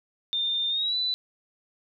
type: tone with pitch glide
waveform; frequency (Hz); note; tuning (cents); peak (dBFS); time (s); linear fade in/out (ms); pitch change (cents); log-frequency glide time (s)
sine; 3612 to 3985; A7 to B7; +45 to +15; -24; 0.33-1.14; 0; +170; 0.69-0.96
effects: none